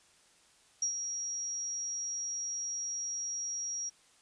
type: tone with ADSR envelope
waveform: sine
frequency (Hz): 5670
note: F8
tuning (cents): +25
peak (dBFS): -27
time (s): 0.82-3.9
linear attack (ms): 4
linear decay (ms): 96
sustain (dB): -7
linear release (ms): 17
effects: white hiss -64 dBFS RMS until 4.21 s + resampled to 22050 Hz